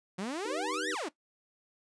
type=exponential two-way sweep; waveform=sawtooth; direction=up then down; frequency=175.6 to 1975.5 to 258.8 Hz; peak=-30 dBFS; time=0.18-1.09 s; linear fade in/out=10 ms; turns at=0.9 s
type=chord; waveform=sine; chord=Eb augmented; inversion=none; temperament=just; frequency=311.1 / 388.9 / 486.1 Hz; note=Eb4 / G4 / B4; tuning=0 / -14 / -28 cents; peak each=-39 dBFS; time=0.45-0.95 s; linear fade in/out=5 ms
type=noise with exponential decay; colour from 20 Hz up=blue; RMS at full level=-39 dBFS; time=0.74-0.87 s; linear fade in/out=0 ms; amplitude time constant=28 ms
effects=noise-tail reverb RT60 0.1 s tail -17 dB re dry + resampled to 22050 Hz